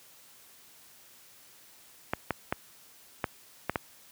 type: clicks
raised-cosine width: 0.5 ms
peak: -12 dBFS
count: 6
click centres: 2.135 / 2.307 / 2.525 / 3.242 / 3.696 / 3.758 s
effects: white hiss -56 dBFS RMS until 4.11 s + high-pass 60 Hz 12 dB/octave